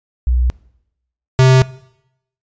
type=tone pair in turn; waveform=sine / square; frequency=61.5 / 130.31 Hz; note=B1 / C3; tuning=-7 / -7 cents; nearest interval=octave + minor second; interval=1300 cents; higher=second; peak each=-11 / -7 dBFS; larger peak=second; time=0.27-0.5 / 1.39-1.62 s; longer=neither; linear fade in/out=0 ms; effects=noise-tail reverb RT60 0.8 s tail -21 dB re dry + resampled to 16000 Hz